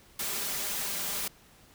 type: noise with comb filter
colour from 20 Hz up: white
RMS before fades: -33 dBFS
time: 0.19-1.28 s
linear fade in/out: 5 ms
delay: 5 ms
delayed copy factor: +0.5
effects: pink hiss -58 dBFS RMS until 1.74 s